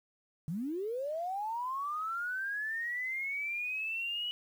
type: linear sweep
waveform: sine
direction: up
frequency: 145.5 to 2949 Hz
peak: -33 dBFS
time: 0.48-4.31 s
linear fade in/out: 0 ms
effects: 10-bit